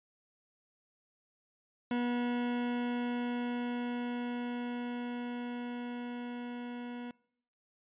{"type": "tone with level ramp", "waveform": "40% pulse", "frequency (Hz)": 242.4, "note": "B3", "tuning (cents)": -32, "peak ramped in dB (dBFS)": [-29, -39], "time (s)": [1.91, 7.11], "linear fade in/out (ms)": 2, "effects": ["noise-tail reverb RT60 0.7 s tail -24 dB re dry", "resampled to 8000 Hz"]}